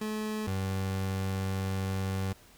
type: tone pair in turn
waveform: 30% pulse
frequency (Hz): 215.1 / 95.82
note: A3 / G2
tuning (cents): -39 / -39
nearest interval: octave + major second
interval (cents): 1400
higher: first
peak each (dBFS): -29 / -27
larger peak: second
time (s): 0.01-0.47 / 0.47-2.33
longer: second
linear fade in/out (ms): 5
effects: pink hiss -57 dBFS RMS until 2.57 s